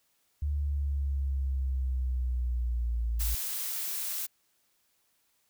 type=linear sweep; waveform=sine; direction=down; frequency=73.3 to 55.8 Hz; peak=-27 dBFS; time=0.42-3.35 s; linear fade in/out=5 ms
type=noise; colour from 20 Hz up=blue; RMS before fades=-34 dBFS; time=3.19-4.27 s; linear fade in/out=20 ms
effects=white hiss -72 dBFS RMS until 5.49 s